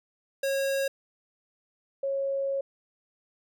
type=tone pair in turn; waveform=square / sine; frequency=546 / 548.3 Hz; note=C#5 / C#5; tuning=-26 / -19 cents; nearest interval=unison; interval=7 cents; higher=second; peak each=-26 dBFS; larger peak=neither; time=0.43-0.88 / 2.03-2.61 s; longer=second; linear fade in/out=5 ms; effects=none